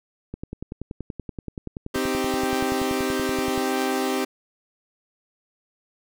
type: click train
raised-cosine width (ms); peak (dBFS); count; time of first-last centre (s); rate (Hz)
3; -19; 35; 0.34-3.578; 10.5
type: chord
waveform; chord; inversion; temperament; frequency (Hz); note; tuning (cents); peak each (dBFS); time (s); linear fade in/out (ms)
sawtooth; C minor; none; equal; 261.6 / 311.1 / 392; C4 / Eb4 / G4; 0 / 0 / 0; -22 / -26 / -22; 1.94-4.25; 10
effects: none